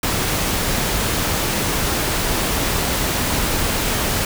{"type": "noise", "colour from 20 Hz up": "pink", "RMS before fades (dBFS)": -20, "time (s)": [0.03, 4.25], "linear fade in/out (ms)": 2, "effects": []}